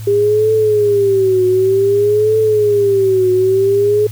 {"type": "tone with vibrato", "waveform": "sine", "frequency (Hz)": 401.4, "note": "G4", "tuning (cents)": 41, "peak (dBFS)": -9, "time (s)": [0.07, 4.07], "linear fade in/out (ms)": 5, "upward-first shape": "triangle", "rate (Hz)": 0.54, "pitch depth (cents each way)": 160, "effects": ["added 109 Hz sine -24 dBFS peak until 4.11 s", "white hiss -39 dBFS RMS until 4.11 s"]}